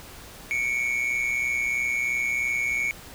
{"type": "tone pair together", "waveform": "triangle", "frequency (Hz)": [2217, 2340], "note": ["C#7", "D7"], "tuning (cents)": [0, -7], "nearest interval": "minor second", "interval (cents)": 93, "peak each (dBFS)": [-23, -27], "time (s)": [0.51, 2.91], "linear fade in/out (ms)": 0, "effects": ["pink hiss -44 dBFS RMS until 3.14 s"]}